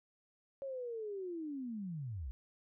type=linear sweep; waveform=sine; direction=down; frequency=554.4 to 54 Hz; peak=-39 dBFS; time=0.62-2.31 s; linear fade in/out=0 ms; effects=none